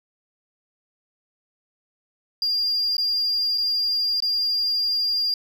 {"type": "tone with dropouts", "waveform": "sine", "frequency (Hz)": 4804, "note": "D8", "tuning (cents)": 38, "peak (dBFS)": -18, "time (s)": [2.42, 5.34], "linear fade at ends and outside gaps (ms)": 2, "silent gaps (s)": [[2.968, 2.981], [3.577, 3.581], [4.203, 4.223]], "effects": ["tanh soft clip ceiling -18 dBFS"]}